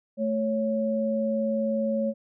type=tone pair together; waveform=sine; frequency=219.8 / 554.4 Hz; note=A3 / C#5; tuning=-2 / 0 cents; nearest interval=octave + major third; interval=1602 cents; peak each=-26 dBFS; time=0.17-2.14 s; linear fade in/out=50 ms; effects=none